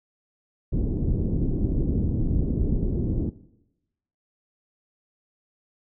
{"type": "low-pass noise", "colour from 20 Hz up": "pink", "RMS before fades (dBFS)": -24, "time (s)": [0.72, 3.3], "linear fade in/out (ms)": 10, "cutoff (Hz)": 350, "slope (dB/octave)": 24, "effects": ["noise-tail reverb RT60 0.9 s tail -17 dB re dry"]}